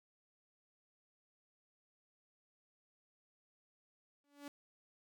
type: tone with exponential growth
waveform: sawtooth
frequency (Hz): 286.6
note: D4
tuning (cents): -42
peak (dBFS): -40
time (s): 4.24-4.48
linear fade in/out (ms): 2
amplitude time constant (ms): 52
effects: none